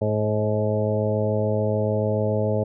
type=harmonic tone with a mistuned harmonic; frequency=106.9 Hz; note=A2; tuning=49 cents flat; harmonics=1 / 2 / 3 / 4 / 5 / 6 / 8; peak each=-24 / -28 / -35 / -27 / -26 / -28 / -37 dBFS; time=0.01-2.64 s; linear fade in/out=10 ms; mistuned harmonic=6; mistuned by=-16 cents; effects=none